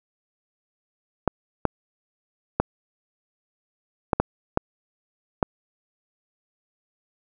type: clicks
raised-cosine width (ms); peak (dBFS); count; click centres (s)
1; -4; 7; 1.277 / 1.653 / 2.6 / 4.132 / 4.2 / 4.574 / 5.428
effects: none